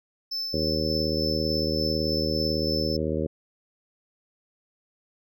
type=tone with tremolo; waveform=triangle; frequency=5274 Hz; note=E8; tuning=in tune; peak=-26 dBFS; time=0.31-2.97 s; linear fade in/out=10 ms; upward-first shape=sine; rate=3.4 Hz; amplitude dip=35%
type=harmonic tone; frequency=78 Hz; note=D#2; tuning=5 cents sharp; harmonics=1 / 2 / 3 / 4 / 5 / 6 / 7; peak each=-32 / -32 / -32 / -32 / -32 / -32 / -32 dBFS; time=0.53-3.27 s; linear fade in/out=10 ms
effects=none